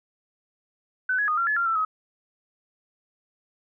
sine tone with pitch steps, 1510 / 1676 / 1234 / 1373 / 1714 / 1385 / 1333 / 1270 Hz, F#6 / G#6 / D#6 / F6 / A6 / F6 / E6 / D#6, +35 / +15 / -15 / -30 / -46 / -15 / +19 / +35 cents, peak -21 dBFS, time 1.09-1.85 s, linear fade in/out 5 ms, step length 95 ms, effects none

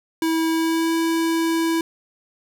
square tone with pitch glide, 324.7 to 328.9 Hz, E4 to E4, -26 to -4 cents, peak -19 dBFS, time 0.22-1.81 s, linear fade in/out 2 ms, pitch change +22 cents, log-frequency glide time 0.5-0.94 s, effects none

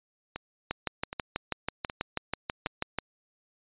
two click trains, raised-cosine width 0.3 ms, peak -19 / -13 dBFS, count 4 / 15, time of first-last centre 0.36-2.668 / 0.71-2.986 s, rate 1.3 / 6.15 Hz, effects resampled to 8000 Hz

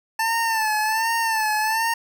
25% pulse tone with vibrato, 886 Hz, A5, 12 cents sharp, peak -16 dBFS, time 0.19-1.94 s, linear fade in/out 5 ms, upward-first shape sine, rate 1.3 Hz, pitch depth 66 cents each way, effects 9-bit

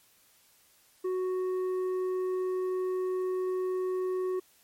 sine tone with tanh clipping, 370 Hz, F#4, in tune, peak -29 dBFS, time 1.04-4.4 s, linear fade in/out 10 ms, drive 6 dB, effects white hiss -63 dBFS RMS until 4.63 s + MP3 64 kbps

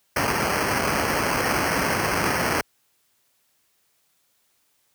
violet noise with sample-and-hold, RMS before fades -23 dBFS, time 0.16-2.61 s, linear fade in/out 2 ms, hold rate 3675 Hz, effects white hiss -67 dBFS RMS until 4.94 s + high-pass 60 Hz 12 dB/octave

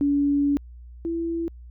sine tone pair in turn, 285.1 / 333.6 Hz, C#4 / E4, +49 / +21 cents, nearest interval minor third, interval 272 cents, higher second, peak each -18 / -24 dBFS, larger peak first, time 0.01-0.57 / 1.05-1.48 s, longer first, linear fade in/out 0 ms, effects added 60 Hz sine -40 dBFS peak until 1.7 s

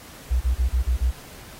sine tone bursts, 61.74 Hz, B1, in tune, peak -17 dBFS, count 6, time 0.3-1.115 s, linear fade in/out 20 ms, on 110 ms, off 31 ms, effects pink hiss -44 dBFS RMS until 1.59 s + AAC 48 kbps

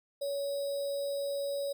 sine tone with sample-and-hold, 562 Hz, C#5, 24 cents sharp, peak -31 dBFS, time 0.21-1.73 s, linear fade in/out 10 ms, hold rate 4410 Hz, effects none

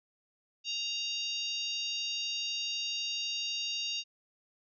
harmonic tone, 932 Hz, A#5, 1 cent flat, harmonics 3 / 4 / 5 / 6 / 7, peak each -36 / -38 / -39 / -44 / -46 dBFS, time 0.64-4.04 s, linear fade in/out 50 ms, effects none

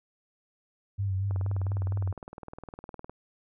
sine tone with vibrato, 97 Hz, G2, 18 cents flat, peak -26 dBFS, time 0.98-2.13 s, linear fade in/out 20 ms, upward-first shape sine, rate 4.3 Hz, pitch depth 49 cents each way
click train, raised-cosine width 1 ms, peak -27 dBFS, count 36, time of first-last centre 1.31-3.096 s, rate 19.6 Hz
effects none

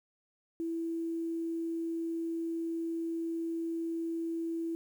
sine tone with quantisation, 331.2 Hz, E4, 8 cents sharp, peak -32 dBFS, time 0.6-4.75 s, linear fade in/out 0 ms, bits 10, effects none

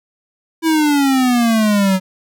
square exponential sweep, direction down, 329.6 to 185 Hz, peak -12 dBFS, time 0.62-2 s, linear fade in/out 50 ms, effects none

